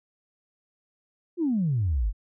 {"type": "exponential sweep", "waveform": "sine", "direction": "down", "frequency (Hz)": [367.6, 43.65], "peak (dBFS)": -21, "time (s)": [1.37, 2.13], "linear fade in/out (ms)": 50, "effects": ["tanh soft clip ceiling -17 dBFS"]}